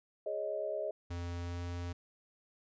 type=chord; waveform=sine; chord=Ab suspended fourth; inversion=none; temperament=just; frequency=415.3 / 553.7 / 623 Hz; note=Ab4 / Db5 / Eb5; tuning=0 / -2 / +2 cents; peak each=-41 / -40 / -36 dBFS; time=0.26-0.91 s; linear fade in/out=5 ms
type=tone with pitch glide; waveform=square; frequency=86.7 to 87.35 Hz; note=F2 to F2; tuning=-12 to +1 cents; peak=-38 dBFS; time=1.1-1.93 s; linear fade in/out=10 ms; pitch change=+13 cents; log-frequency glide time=1.41-1.62 s
effects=resampled to 16000 Hz